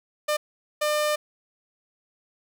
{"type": "tone bursts at uneven times", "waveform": "sawtooth", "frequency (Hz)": 600, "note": "D5", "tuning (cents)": 37, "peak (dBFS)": -18, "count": 2, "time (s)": [[0.28, 0.37], [0.81, 1.16]], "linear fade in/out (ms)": 10, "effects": []}